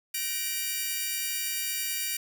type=tone cluster; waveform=5% pulse; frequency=1528 / 1875 / 2346 / 2860 Hz; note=G6 / A#6 / D7 / F7; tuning=-45 / +10 / -2 / +41 cents; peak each=-29 / -26 / -22 / -27 dBFS; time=0.14-2.17 s; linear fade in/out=5 ms; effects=none